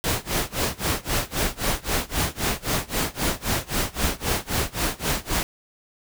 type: noise with tremolo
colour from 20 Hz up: pink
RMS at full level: -22 dBFS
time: 0.04-5.43 s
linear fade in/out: 0 ms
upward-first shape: sine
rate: 3.8 Hz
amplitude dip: 95%
effects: none